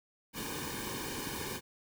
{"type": "noise with comb filter", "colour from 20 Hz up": "pink", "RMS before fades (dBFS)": -39, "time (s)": [0.33, 1.61], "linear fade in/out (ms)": 50, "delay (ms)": 1.5, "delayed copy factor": -0.85, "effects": []}